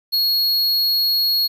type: tone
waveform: square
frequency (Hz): 4320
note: C#8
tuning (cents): -45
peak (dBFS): -16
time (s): 0.12-1.48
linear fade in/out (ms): 20
effects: 9-bit